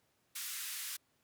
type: band-pass noise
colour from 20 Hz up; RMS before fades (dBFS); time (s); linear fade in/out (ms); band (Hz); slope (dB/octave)
white; -42; 0.35-0.97; 10; 1400 to 15000; 24
effects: pink hiss -75 dBFS RMS until 1.23 s + high-pass 100 Hz 12 dB/octave